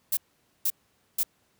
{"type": "noise bursts", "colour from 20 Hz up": "violet", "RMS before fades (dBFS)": -25, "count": 3, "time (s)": [0.12, 1.233], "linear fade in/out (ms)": 5, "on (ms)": 51, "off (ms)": 480, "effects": ["pink hiss -68 dBFS RMS until 1.59 s", "high-pass 80 Hz 12 dB/octave"]}